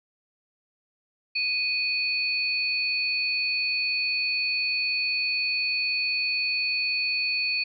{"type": "tone pair together", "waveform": "sine", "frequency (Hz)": [2489, 4435], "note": ["D#7", "C#8"], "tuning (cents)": [0, 0], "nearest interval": "minor seventh", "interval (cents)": 1000, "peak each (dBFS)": [-25, -28], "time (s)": [1.35, 7.64], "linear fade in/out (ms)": 10, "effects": []}